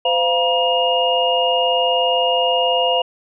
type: tone cluster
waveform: sine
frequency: 513 / 694 / 956 / 2843 Hz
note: C5 / F5 / A#5 / F7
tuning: -34 / -11 / +43 / +30 cents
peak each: -19 / -19 / -24 / -19 dBFS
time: 0.05-3.02 s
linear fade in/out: 5 ms
effects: none